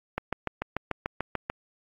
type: click train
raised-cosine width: 0.5 ms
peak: -13 dBFS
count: 10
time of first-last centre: 0.18-1.5 s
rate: 6.82 Hz
effects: AAC 48 kbps